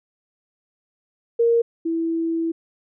sine tone pair in turn, 465.9 / 329.4 Hz, A#4 / E4, -1 / -1 cents, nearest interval tritone, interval 600 cents, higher first, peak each -14 / -20 dBFS, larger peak first, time 1.39-1.62 / 1.85-2.52 s, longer second, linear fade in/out 10 ms, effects none

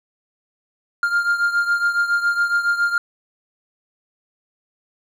triangle beating tone pair, 1400 / 1407.2 Hz, F6 / F6, +4 / +13 cents, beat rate 7.2 Hz, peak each -16 / -21 dBFS, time 1.03-2.98 s, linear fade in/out 2 ms, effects none

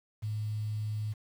sine tone with quantisation, 107 Hz, A2, 48 cents flat, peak -31 dBFS, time 0.22-1.14 s, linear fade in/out 20 ms, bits 9, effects none

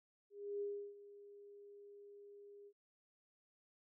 sine tone with ADSR envelope, 406.5 Hz, G#4, 37 cents flat, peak -38 dBFS, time 0.3-2.73 s, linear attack 310 ms, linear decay 330 ms, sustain -17 dB, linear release 60 ms, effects none

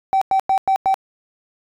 triangle tone bursts, 771 Hz, G5, 29 cents flat, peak -10 dBFS, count 5, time 0.13-0.942 s, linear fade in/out 0 ms, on 84 ms, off 98 ms, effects tanh soft clip ceiling -9 dBFS

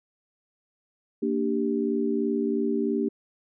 sine chord, G minor, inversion first, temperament equal with one note detuned, 230.7 / 293.7 / 392 Hz, Bb3 / D4 / G4, -18 / 0 / 0 cents, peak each -27 / -28 / -27 dBFS, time 1.22-3.09 s, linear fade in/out 10 ms, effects none

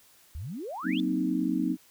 sine exponential sweep, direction up, 65.9 to 3600 Hz, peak -34 dBFS, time 0.35-1 s, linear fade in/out 0 ms
sine chord, C half-diminished seventh, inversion second, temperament equal, 185 / 233.1 / 261.6 / 311.1 Hz, Gb3 / Bb3 / C4 / Eb4, 0 / 0 / 0 / 0 cents, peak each -32 / -33 / -29 / -29 dBFS, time 0.83-1.77 s, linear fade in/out 50 ms
effects white hiss -59 dBFS RMS until 1.9 s

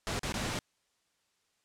pink noise with dropouts, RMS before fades -34 dBFS, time 0.07-0.59 s, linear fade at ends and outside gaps 0 ms, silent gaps 0.193-0.232 / 0.324-0.341 s, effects white hiss -75 dBFS RMS until 1.64 s + low-pass 8000 Hz 12 dB/octave

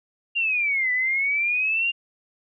sine exponential two-way sweep, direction down then up, 2811 to 1975.5 to 2811 Hz, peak -20 dBFS, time 0.35-1.92 s, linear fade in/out 20 ms, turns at 0.92 s, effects none

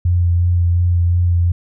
sine tone with vibrato, 87.31 Hz, F2, in tune, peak -11 dBFS, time 0.05-1.52 s, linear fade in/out 5 ms, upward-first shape sine, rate 2.8 Hz, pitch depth 19 cents each way, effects none

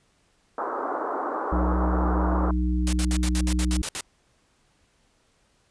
white band-pass noise, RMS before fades -29 dBFS, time 0.58-2.51 s, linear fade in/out 2 ms, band 270 to 1300 Hz, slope 48 dB/octave
harmonic tone, 61.74 Hz, B1, in tune, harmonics 1 / 3 / 5, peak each -22 / -29 / -29 dBFS, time 1.52-3.82 s, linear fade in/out 5 ms
white noise bursts, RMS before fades -29 dBFS, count 10, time 2.87-4.008 s, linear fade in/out 0 ms, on 58 ms, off 62 ms
effects pink hiss -65 dBFS RMS until 5.7 s + resampled to 22050 Hz

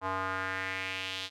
square tone with band-pass filter sweep, 94.6 Hz, F#2, 39 cents sharp, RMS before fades -35 dBFS, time 0.01-1.3 s, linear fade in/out 50 ms, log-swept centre 1000 to 3700 Hz, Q 2.6, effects none

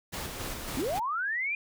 pink noise with tremolo, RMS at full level -36 dBFS, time 0.12-1 s, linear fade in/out 20 ms, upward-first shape square, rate 3.6 Hz, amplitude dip 30%
sine linear sweep, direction up, 220 to 2446 Hz, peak -28 dBFS, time 0.77-1.55 s, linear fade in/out 2 ms
effects none

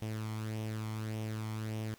sawtooth tone with flanger, 109.2 Hz, A2, 13 cents flat, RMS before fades -38 dBFS, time 0.02-1.94 s, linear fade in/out 0 ms, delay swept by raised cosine 0.33 to 0.94 ms, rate 1.7 Hz, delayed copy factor +0.55, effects pink hiss -61 dBFS RMS until 1.98 s

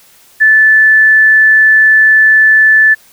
sine tone, 1748 Hz, A6, 12 cents flat, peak -3 dBFS, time 0.4-2.95 s, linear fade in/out 20 ms, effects white hiss -44 dBFS RMS until 3.12 s

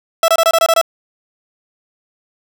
30% pulse tone bursts, 660 Hz, E5, 2 cents sharp, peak -6 dBFS, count 8, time 0.23-0.814 s, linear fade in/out 2 ms, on 52 ms, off 24 ms, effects none

